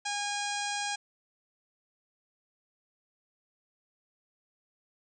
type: harmonic tone with a mistuned harmonic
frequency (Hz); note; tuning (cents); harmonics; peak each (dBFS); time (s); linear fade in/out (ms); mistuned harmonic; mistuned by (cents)
817; G#5; -29; 1 / 2 / 3 / 4 / 5 / 6 / 7 / 8 / 9 / 10; -35 / -38 / -40 / -41 / -42 / -43 / -43 / -44 / -45 / -45; 0.05-0.96; 10; 6; +34
effects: none